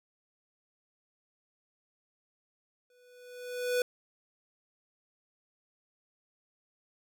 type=tone with exponential growth; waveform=square; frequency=493.9 Hz; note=B4; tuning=in tune; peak=-25 dBFS; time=2.9-3.82 s; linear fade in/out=2 ms; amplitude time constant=200 ms; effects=none